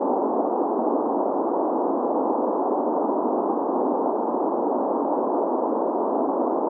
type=band-pass noise; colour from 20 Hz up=pink; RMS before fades=-23 dBFS; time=0-6.69 s; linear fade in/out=10 ms; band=250 to 1000 Hz; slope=48 dB/octave; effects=none